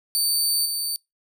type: tone with level steps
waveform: 20% pulse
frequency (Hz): 4576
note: D8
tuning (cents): -46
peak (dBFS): -14 / -19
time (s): 0.15-0.96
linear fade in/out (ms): 0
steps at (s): 0.65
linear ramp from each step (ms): 10
effects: noise-tail reverb RT60 0.2 s tail -25 dB re dry